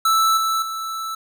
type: tone with level steps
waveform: square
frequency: 1318.5 Hz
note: E6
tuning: in tune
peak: -15 / -19 / -26 dBFS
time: 0.05-1.15 s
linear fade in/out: 5 ms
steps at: 0.37 / 0.62 s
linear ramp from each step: 2 ms
effects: none